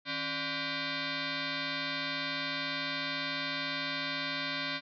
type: tone with frequency modulation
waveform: sine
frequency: 1023 Hz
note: C6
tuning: 39 cents flat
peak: -32 dBFS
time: 0.05-4.81 s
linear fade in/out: 50 ms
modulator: 432 Hz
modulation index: 7.9
effects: none